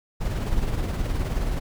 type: noise with tremolo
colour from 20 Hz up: brown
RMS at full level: -23 dBFS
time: 0.2-1.6 s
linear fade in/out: 20 ms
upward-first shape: sine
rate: 19 Hz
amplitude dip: 45%
effects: none

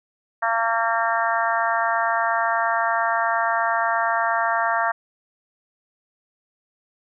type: harmonic tone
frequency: 228.5 Hz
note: A#3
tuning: 34 cents flat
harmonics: 3 / 4 / 5 / 6 / 7 / 8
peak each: -24 / -25 / -26 / -27 / -27 / -28 dBFS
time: 0.42-4.92 s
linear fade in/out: 10 ms
effects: none

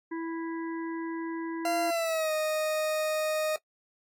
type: harmonic tone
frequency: 329.6 Hz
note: E4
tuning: in tune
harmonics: 1 / 3 / 5 / 6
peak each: -32 / -42 / -46 / -48 dBFS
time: 0.11-1.91 s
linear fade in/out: 10 ms
type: tone with pitch glide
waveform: 40% pulse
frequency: 688 to 620.1 Hz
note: F5 to D#5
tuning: -26 to -6 cents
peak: -26 dBFS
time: 1.65-3.56 s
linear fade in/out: 2 ms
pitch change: -180 cents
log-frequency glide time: 1.85-2.32 s
effects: noise-tail reverb RT60 0.1 s tail -21 dB re dry + AAC 64 kbps

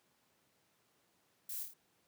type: noise with echo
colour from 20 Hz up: violet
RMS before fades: -43 dBFS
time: 1.49-1.63 s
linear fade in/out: 5 ms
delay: 27 ms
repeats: 4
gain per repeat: -4 dB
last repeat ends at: 1.738 s
effects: pink hiss -74 dBFS RMS until 2.07 s + high-pass 150 Hz 12 dB/octave

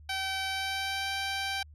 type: tone with pitch glide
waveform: 10% pulse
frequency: 770 to 781.2 Hz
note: G5 to G5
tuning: -31 to -6 cents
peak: -22 dBFS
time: 0.09-1.63 s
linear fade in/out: 5 ms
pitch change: +25 cents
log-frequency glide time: 0.46-1.1 s
effects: added 75 Hz sine -49 dBFS peak until 1.74 s + low-pass 9000 Hz 12 dB/octave

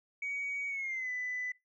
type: tone with pitch glide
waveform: sine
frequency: 2254 to 1996.5 Hz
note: C#7 to B6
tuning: +28 to +18 cents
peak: -33 dBFS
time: 0.22-1.52 s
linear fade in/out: 5 ms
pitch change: -210 cents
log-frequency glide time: 0.68-1.1 s
effects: noise-tail reverb RT60 0.2 s tail -22 dB re dry + tanh soft clip ceiling -30 dBFS

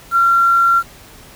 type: tone with quantisation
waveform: sine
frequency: 1371 Hz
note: F6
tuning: 32 cents flat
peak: -9 dBFS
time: 0.11-0.83 s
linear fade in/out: 50 ms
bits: 6
effects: pink hiss -41 dBFS RMS until 1.35 s

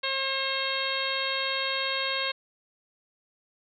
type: harmonic tone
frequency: 537 Hz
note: C5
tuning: 45 cents sharp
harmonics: 1 / 2 / 3 / 4 / 5 / 6 / 7 / 8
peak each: -35 / -35 / -35 / -35 / -35 / -35 / -35 / -35 dBFS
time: 0.03-2.32 s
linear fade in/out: 10 ms
effects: none

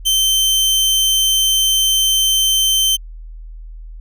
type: tone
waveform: sawtooth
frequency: 3100 Hz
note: G7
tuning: 20 cents flat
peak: -9 dBFS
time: 0.05-2.97 s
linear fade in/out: 20 ms
effects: added 40 Hz sine -30 dBFS peak until 4 s

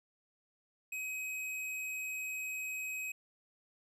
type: tone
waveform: square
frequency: 2532 Hz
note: D#7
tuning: 30 cents sharp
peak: -38 dBFS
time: 0.92-3.12 s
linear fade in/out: 5 ms
effects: resampled to 32000 Hz

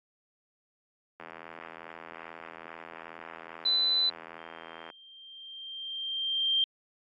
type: click train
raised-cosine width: 0.5 ms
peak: -27 dBFS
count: 306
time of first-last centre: 1.2-4.901 s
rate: 82.4 Hz
type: tone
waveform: sine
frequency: 4009 Hz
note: B7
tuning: 25 cents sharp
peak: -23 dBFS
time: 3.65-4.1 s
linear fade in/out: 10 ms
type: tone with exponential growth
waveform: sine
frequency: 3169 Hz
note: G7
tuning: 18 cents sharp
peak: -22 dBFS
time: 4.38-6.64 s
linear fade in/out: 1 ms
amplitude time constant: 490 ms
effects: high-pass 300 Hz 12 dB/octave + AAC 64 kbps

